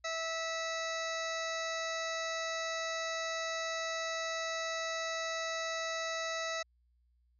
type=harmonic tone; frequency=653 Hz; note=E5; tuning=17 cents flat; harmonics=1 / 2 / 3 / 4 / 6 / 7 / 8 / 9 / 10; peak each=-39 / -41 / -40 / -47 / -43 / -51 / -48 / -53 / -47 dBFS; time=0.04-6.63 s; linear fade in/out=10 ms; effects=added 60 Hz sine -68 dBFS peak until 7.39 s